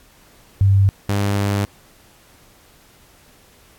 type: tone pair in turn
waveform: sine / sawtooth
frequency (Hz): 98 / 100.7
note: G2 / G2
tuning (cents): 0 / +47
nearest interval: unison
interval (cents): 47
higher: second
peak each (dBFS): -10 / -13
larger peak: first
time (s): 0.61-0.89 / 1.09-1.65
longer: second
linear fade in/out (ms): 0
effects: pink hiss -51 dBFS RMS until 3.78 s + AAC 64 kbps